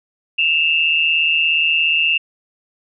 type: tone pair together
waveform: sine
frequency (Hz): 2637 / 2794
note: E7 / F7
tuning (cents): 0 / 0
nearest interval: minor second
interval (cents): 100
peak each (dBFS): -16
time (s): 0.38-2.18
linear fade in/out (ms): 10
effects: none